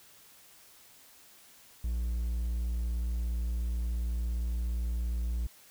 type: tone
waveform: triangle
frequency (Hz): 58.6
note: A#1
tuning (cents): +10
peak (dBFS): -27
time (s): 1.84-5.47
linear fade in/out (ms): 5
effects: white hiss -57 dBFS RMS until 5.7 s